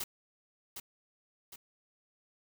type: noise with echo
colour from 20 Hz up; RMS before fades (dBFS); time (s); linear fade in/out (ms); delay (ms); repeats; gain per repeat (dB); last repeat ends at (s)
white; -37; 0-0.04; 5; 760; 2; -6; 1.56
effects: none